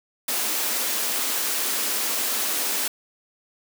white high-pass noise, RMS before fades -25 dBFS, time 0.28-2.88 s, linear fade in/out 5 ms, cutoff 210 Hz, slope 96 dB/octave, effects none

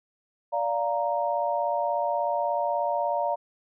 sine chord, Bb major, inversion first, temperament just, 582.7 / 699.2 / 932.3 Hz, D5 / F5 / Bb5, -14 / +2 / 0 cents, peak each -28 dBFS, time 0.52-3.36 s, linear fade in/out 20 ms, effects none

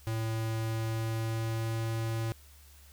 square tone with pitch glide, 112 to 113.04 Hz, A2 to A2, +31 to +47 cents, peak -31 dBFS, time 0.07-2.32 s, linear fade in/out 0 ms, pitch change +16 cents, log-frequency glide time 0.64-1.85 s, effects added 71 Hz sine -54 dBFS peak until 2.92 s + white hiss -59 dBFS RMS until 2.92 s

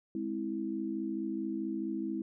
sine chord, Ab augmented, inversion none, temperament equal with one note detuned, 207.7 / 261.6 / 326.2 Hz, Ab3 / C4 / E4, 0 / 0 / -18 cents, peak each -38 / -39 / -35 dBFS, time 0.15-2.22 s, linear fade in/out 2 ms, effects none

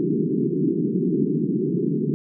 white band-pass noise, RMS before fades -22 dBFS, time 0-2.14 s, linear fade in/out 0 ms, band 140 to 400 Hz, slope 96 dB/octave, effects none

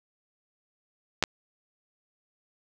clicks, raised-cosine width 0.2 ms, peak -6 dBFS, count 2, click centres 1.226 / 1.238 s, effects none

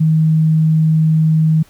sine tone, 158.1 Hz, D#3, 28 cents sharp, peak -9 dBFS, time 0-1.63 s, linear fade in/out 10 ms, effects pink hiss -49 dBFS RMS until 1.69 s

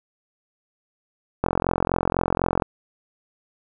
click train, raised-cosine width 1 ms, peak -6 dBFS, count 53, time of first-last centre 1.44-2.622 s, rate 44 Hz, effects none

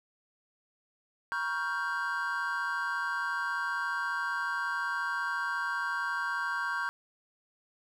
triangle chord, G half-diminished seventh, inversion first, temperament equal with one note detuned, 954.1 / 1108.7 / 1396.9 / 1568 Hz, Bb5 / Db6 / F6 / G6, +40 / 0 / 0 / 0 cents, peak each -36 / -35 / -36 / -31 dBFS, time 1.32-6.89 s, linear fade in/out 0 ms, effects none

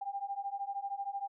sine beating tone pair, 789 / 802 Hz, G5 / G5, +11 / +39 cents, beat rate 13 Hz, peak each -39 / -38 dBFS, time 0.01-1.28 s, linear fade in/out 10 ms, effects none

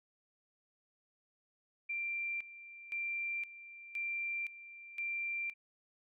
sine tone with tremolo, 2364 Hz, D7, 11 cents sharp, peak -35 dBFS, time 1.89-5.54 s, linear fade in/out 10 ms, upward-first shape square, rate 0.97 Hz, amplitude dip 80%, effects none

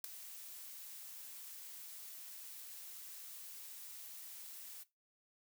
blue noise with ADSR envelope, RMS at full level -37 dBFS, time 0.04-4.84 s, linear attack 4 ms, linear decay 4 ms, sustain -14 dB, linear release 18 ms, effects noise-tail reverb RT60 0.2 s tail -17 dB re dry

